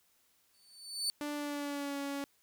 30% pulse tone with exponential growth, 4509 Hz, C#8, 29 cents sharp, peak -26 dBFS, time 0.54-1.1 s, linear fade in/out 0 ms, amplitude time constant 120 ms
sawtooth tone with pitch glide, 293.7 to 280.6 Hz, D4 to C#4, 0 to +21 cents, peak -32 dBFS, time 1.21-2.24 s, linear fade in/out 0 ms, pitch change -79 cents, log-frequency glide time 1.34-1.98 s
effects white hiss -71 dBFS RMS until 2.42 s

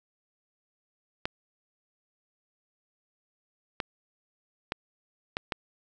clicks, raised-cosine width 0.3 ms, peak -13 dBFS, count 5, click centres 1.255 / 3.802 / 4.721 / 5.369 / 5.522 s, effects none

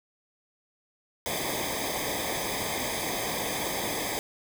pink noise with comb filter, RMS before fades -31 dBFS, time 1.26-4.19 s, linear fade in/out 0 ms, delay 0.71 ms, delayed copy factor -0.9, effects none

